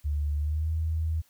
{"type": "tone with pitch glide", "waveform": "sine", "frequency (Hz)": [73.42, 80.07], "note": ["D2", "E2"], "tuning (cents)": [0, -50], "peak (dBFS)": -25, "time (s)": [0.04, 1.22], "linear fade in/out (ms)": 20, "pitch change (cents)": 150, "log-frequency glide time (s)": [0.37, 0.71], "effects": ["white hiss -64 dBFS RMS until 1.29 s"]}